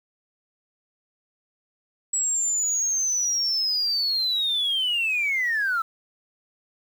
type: linear sweep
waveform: sine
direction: down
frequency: 7800 to 1303 Hz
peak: -20 dBFS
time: 2.13-5.82 s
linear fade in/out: 5 ms
effects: tanh soft clip ceiling -18 dBFS + 8-bit